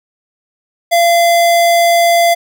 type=tone; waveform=square; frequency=684 Hz; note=F5; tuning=36 cents flat; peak=-8 dBFS; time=0.91-2.35 s; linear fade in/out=20 ms; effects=none